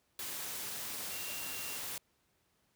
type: tone in noise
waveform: sine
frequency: 2758 Hz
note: F7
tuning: 22 cents flat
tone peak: -47 dBFS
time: 1.11-1.77 s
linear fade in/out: 2 ms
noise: white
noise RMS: -41 dBFS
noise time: 0.19-1.98 s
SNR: -9 dB
effects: pink hiss -75 dBFS RMS until 2.75 s + high-pass 60 Hz 12 dB/octave